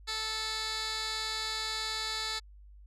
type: tone with band-pass filter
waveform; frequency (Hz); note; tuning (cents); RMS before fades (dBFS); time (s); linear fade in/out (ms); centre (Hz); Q
15% pulse; 438.5; A4; -6; -35; 0.07-2.4; 20; 4100; 1.7
effects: added 50 Hz sine -50 dBFS peak until 2.86 s + resampled to 32000 Hz